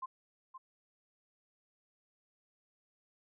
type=tone with echo; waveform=sine; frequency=1046.5 Hz; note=C6; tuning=in tune; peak=-37 dBFS; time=0.02-0.06 s; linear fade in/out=10 ms; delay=520 ms; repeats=1; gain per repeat=-9 dB; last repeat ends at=0.58 s; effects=none